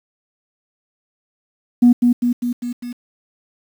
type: tone with echo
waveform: sine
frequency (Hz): 242.5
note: B3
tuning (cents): -31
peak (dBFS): -5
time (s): 1.82-1.93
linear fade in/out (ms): 10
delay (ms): 200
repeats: 5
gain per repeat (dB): -4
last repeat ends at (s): 2.93
effects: tanh soft clip ceiling -3 dBFS + 7-bit